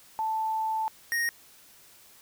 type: tone pair in turn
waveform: sine / square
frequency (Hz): 880 / 1864.7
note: A5 / A#6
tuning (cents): 0 / 0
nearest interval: octave + minor second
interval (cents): 1300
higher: second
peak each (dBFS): -26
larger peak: neither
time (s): 0.19-0.88 / 1.12-1.29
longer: first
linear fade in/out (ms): 0
effects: white hiss -55 dBFS RMS until 2.21 s